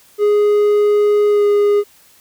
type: tone with pitch glide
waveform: triangle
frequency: 415.3 to 410.8 Hz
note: G#4 to G#4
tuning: 0 to -19 cents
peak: -8 dBFS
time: 0.18-1.84 s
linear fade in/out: 50 ms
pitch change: -19 cents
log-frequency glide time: 1.29-1.45 s
effects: white hiss -49 dBFS RMS until 2.2 s